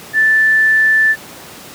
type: tone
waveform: sine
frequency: 1760 Hz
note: A6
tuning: in tune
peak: -8 dBFS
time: 0.13-1.16 s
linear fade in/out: 50 ms
effects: pink hiss -34 dBFS RMS until 1.74 s + high-pass 150 Hz 12 dB/octave